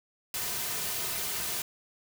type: noise with comb filter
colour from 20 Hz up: white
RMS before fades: -33 dBFS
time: 0.34-1.62 s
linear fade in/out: 2 ms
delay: 3.6 ms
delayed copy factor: -0.55
effects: none